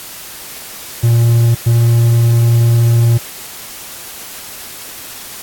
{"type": "tone bursts at uneven times", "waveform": "triangle", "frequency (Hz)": 117.1, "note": "A#2", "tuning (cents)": 8, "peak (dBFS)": -5, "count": 2, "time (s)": [[1.03, 1.55], [1.66, 3.18]], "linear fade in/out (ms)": 10, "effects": ["white hiss -30 dBFS RMS until 5.42 s", "AAC 64 kbps"]}